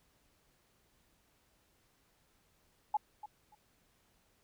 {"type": "tone with echo", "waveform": "sine", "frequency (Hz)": 846, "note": "G#5", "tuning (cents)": 32, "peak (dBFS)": -27, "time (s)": [2.94, 2.97], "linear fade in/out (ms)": 5, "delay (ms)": 290, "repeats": 2, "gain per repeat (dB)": -15, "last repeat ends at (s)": 3.55, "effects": ["pink hiss -72 dBFS RMS until 4.43 s"]}